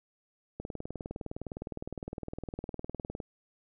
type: click train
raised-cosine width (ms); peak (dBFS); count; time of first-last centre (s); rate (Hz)
2; -24; 52; 0.6-3.202; 19.6
effects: none